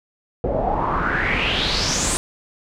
pink noise with low-pass filter sweep, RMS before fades -21 dBFS, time 0.44-2.17 s, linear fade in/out 0 ms, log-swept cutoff 510 to 8900 Hz, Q 4.8, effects none

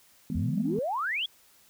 sine chord, E major, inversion none, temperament equal, 164.81 / 207.7 / 246.9 Hz, E3 / G#3 / B3, 0 / 0 / 0 cents, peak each -33 dBFS, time 0.3-0.79 s, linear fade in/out 2 ms
sine exponential sweep, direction up, 74.9 to 3462 Hz, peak -27 dBFS, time 0.35-1.26 s, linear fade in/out 5 ms
effects tanh soft clip ceiling -16 dBFS + white hiss -60 dBFS RMS until 1.69 s

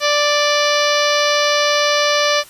harmonic tone, 587.3 Hz, D5, in tune, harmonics 1 / 2 / 3 / 4 / 5 / 6 / 7 / 8 / 9 / 10, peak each -17 / -20 / -22 / -23 / -24 / -25 / -25 / -26 / -27 / -27 dBFS, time 0-2.44 s, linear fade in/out 50 ms, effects white hiss -42 dBFS RMS until 2.49 s + resampled to 32000 Hz

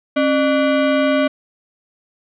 square ring-modulated tone, 437.5 Hz, A4, 10 cents flat, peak -11 dBFS, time 0.16-1.28 s, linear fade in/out 10 ms, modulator 167 Hz, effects resampled to 8000 Hz + 8-bit

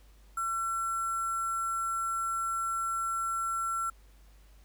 sine tone with sample-and-hold, 1350 Hz, E6, 41 cents sharp, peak -29 dBFS, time 0.37-3.9 s, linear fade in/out 5 ms, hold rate 8820 Hz, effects added 50 Hz sine -54 dBFS peak until 4.64 s + pink hiss -65 dBFS RMS until 4.64 s

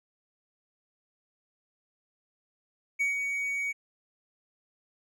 triangle tone with ADSR envelope, 2248 Hz, C#7, 24 cents sharp, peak -22 dBFS, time 2.99-3.73 s, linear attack 20 ms, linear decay 140 ms, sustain -5 dB, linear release 23 ms, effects none

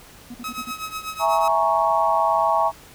triangle tone bursts, 240.9 Hz, B3, 43 cents flat, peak -31 dBFS, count 5, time 0.3-0.712 s, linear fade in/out 5 ms, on 44 ms, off 48 ms
sawtooth tone with tremolo, 1278 Hz, D#6, 46 cents sharp, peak -22 dBFS, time 0.44-1.48 s, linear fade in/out 2 ms, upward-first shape triangle, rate 8.1 Hz, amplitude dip 85%
sine chord, A# half-diminished seventh, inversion second, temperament equal, 659.3 / 830.6 / 932.3 / 1108.7 Hz, E5 / G#5 / A#5 / C#6, 0 / 0 / 0 / 0 cents, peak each -22 dBFS, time 1.19-2.72 s, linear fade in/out 50 ms
effects pink hiss -46 dBFS RMS until 2.94 s

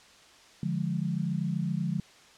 sine chord, D diminished, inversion none, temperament equal, 146.83 / 174.61 / 207.7 Hz, D3 / F3 / Ab3, 0 / 0 / 0 cents, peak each -32 / -30 / -34 dBFS, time 0.63-2 s, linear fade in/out 2 ms, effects white hiss -55 dBFS RMS until 2.37 s + low-pass 6000 Hz 12 dB/octave

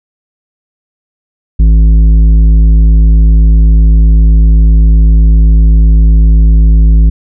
sine tone with tanh clipping, 53.9 Hz, A1, 35 cents flat, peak -3 dBFS, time 1.59-7.1 s, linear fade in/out 10 ms, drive 9 dB, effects none

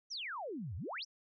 sine exponential two-way sweep, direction down then up, 6272 to 77.4 to 6272 Hz, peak -39 dBFS, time 0.1-1.05 s, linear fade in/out 20 ms, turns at 0.76 s, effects none

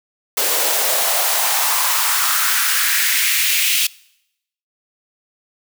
white noise with high-pass filter sweep, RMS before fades -17 dBFS, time 0.37-3.87 s, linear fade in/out 5 ms, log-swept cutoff 440 to 2800 Hz, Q 2.8, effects noise-tail reverb RT60 0.8 s tail -23 dB re dry

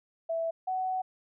sine tone pair in turn, 659.3 / 747.7 Hz, E5 / F#5, 0 / +18 cents, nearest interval major second, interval 218 cents, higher second, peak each -28 dBFS, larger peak neither, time 0.29-0.51 / 0.67-1.02 s, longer second, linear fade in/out 10 ms, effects none

